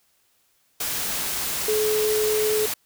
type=tone in noise; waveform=sine; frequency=428.4 Hz; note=A4; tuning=46 cents flat; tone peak=-20 dBFS; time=1.68-2.66 s; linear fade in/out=5 ms; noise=white; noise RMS=-27 dBFS; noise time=0.8-2.74 s; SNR=+4 dB; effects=white hiss -65 dBFS RMS until 2.85 s